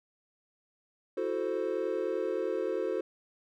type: chord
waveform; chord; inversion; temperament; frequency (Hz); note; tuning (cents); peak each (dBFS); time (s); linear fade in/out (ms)
triangle; F# half-diminished seventh; third; equal; 329.6 / 370 / 440 / 523.3; E4 / F#4 / A4 / C5; 0 / 0 / 0 / 0; -36 / -32 / -32 / -33; 1.17-3.01; 5
effects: none